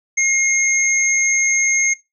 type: tone pair together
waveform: sine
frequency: 2141 / 6412 Hz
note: C7 / G8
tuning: +39 / +38 cents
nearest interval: octave + perfect fifth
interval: 1899 cents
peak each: -16 dBFS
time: 0.17-1.94 s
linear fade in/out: 10 ms
effects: noise-tail reverb RT60 0.2 s tail -20 dB re dry